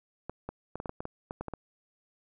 clicks, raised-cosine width 1 ms, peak -22 dBFS, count 12, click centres 0.296 / 0.49 / 0.756 / 0.801 / 0.858 / 0.894 / 1.005 / 1.054 / 1.309 / 1.41 / 1.483 / 1.537 s, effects none

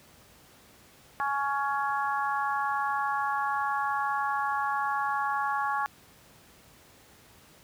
harmonic tone, 279.2 Hz, C#4, 13 cents sharp, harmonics 3 / 4 / 5 / 6, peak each -30 / -30 / -35 / -35 dBFS, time 1.2-5.86 s, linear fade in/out 0 ms, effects pink hiss -56 dBFS RMS until 7.63 s + high-pass 60 Hz 12 dB/octave

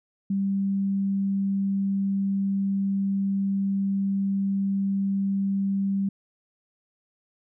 sine tone, 196.3 Hz, G3, 3 cents sharp, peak -22 dBFS, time 0.3-6.09 s, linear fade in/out 5 ms, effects none

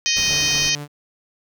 harmonic tone, 622.3 Hz, D#5, in tune, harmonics 3 / 4 / 5 / 6 / 7 / 8 / 9 / 10, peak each -29 / -24 / -24 / -30 / -26 / -26 / -24 / -24 dBFS, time 0.06-0.75 s, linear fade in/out 0 ms
pink noise, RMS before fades -32 dBFS, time 0.16-0.7 s, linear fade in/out 10 ms
sawtooth tone with tremolo, 146.1 Hz, D3, 9 cents flat, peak -25 dBFS, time 0.27-0.88 s, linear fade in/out 50 ms, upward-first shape triangle, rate 4.1 Hz, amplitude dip 45%
effects none

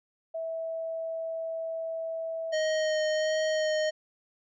sine tone, 653 Hz, E5, 17 cents flat, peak -31 dBFS, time 0.34-2.54 s, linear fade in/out 10 ms
square tone with vibrato, 622.3 Hz, D#5, in tune, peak -26 dBFS, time 2.52-3.91 s, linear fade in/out 20 ms, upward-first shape sine, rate 1.4 Hz, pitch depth 11 cents each way
effects resampled to 16000 Hz

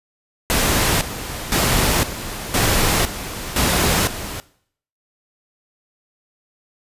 pink noise with tremolo, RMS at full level -17 dBFS, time 0.5-4.4 s, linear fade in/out 0 ms, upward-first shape square, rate 0.98 Hz, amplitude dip 75%, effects noise-tail reverb RT60 0.6 s tail -19 dB re dry + resampled to 32000 Hz

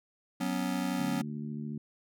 square chord, F# suspended fourth, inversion none, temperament just, 185 / 246.7 / 277.5 Hz, F#3 / B3 / C#4, 0 / -2 / +2 cents, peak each -35 dBFS, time 0.4-1.22 s, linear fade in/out 10 ms
harmonic tone, 74 Hz, D2, 14 cents sharp, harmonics 2 / 3 / 4 / 5, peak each -39 / -37 / -47 / -51 dBFS, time 0.99-1.78 s, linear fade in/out 5 ms
effects none

